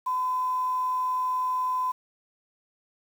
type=tone with quantisation; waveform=sine; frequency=1014 Hz; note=B5; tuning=45 cents sharp; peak=-24 dBFS; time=0.06-1.92 s; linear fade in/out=10 ms; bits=8; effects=none